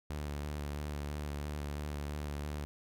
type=tone with vibrato; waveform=sawtooth; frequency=73.42 Hz; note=D2; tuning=in tune; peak=-33 dBFS; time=0.1-2.65 s; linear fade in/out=0 ms; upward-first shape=square; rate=3 Hz; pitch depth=20 cents each way; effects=none